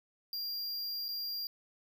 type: tone with dropouts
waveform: square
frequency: 4776 Hz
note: D8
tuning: 28 cents sharp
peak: -36 dBFS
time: 0.33-1.47 s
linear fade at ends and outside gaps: 1 ms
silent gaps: 1.083-1.088 s
effects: none